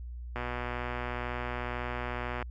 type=click train; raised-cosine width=0.5 ms; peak=-20 dBFS; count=253; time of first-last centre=0.36-2.426 s; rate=122 Hz; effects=added 60 Hz sine -38 dBFS peak until 2.5 s